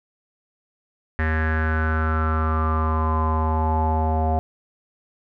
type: tone with low-pass filter sweep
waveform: square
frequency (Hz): 79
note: D#2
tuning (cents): +27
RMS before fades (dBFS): -21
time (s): 1.19-4.39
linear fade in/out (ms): 0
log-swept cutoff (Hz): 1800 to 740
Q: 8.1
effects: none